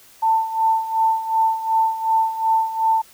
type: tone with tremolo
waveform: sine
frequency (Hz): 892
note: A5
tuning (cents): +23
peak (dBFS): -13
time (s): 0.22-3.02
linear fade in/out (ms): 10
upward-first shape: sine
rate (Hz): 2.7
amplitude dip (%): 75
effects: white hiss -49 dBFS RMS until 3.13 s